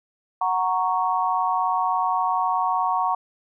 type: chord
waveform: sine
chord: F# major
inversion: none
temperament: equal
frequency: 740 / 932.3 / 1108.7 Hz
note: F#5 / A#5 / C#6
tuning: 0 / 0 / 0 cents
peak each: -24 dBFS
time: 0.41-3.15 s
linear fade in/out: 5 ms
effects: none